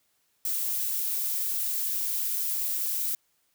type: noise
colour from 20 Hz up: violet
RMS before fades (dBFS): -29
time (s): 0.45-3.15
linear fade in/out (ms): 2
effects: white hiss -71 dBFS RMS until 3.54 s